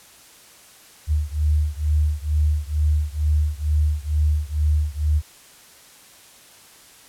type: beating tone pair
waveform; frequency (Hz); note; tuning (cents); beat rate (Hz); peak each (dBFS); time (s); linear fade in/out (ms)
sine; 74.7 / 76.9; D2 / D#2; +30 / -20; 2.2; -20 / -21; 1.07-5.22; 50
effects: white hiss -48 dBFS RMS until 7.08 s + low-pass 12000 Hz 12 dB/octave